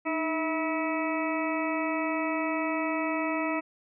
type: harmonic tone with a mistuned harmonic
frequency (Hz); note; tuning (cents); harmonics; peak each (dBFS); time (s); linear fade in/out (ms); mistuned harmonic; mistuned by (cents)
323.8; E4; -31; 1 / 2 / 3 / 4 / 6 / 7 / 8; -30 / -33 / -35 / -36 / -38 / -38 / -39; 0.05-3.61; 20; 1; -74
effects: none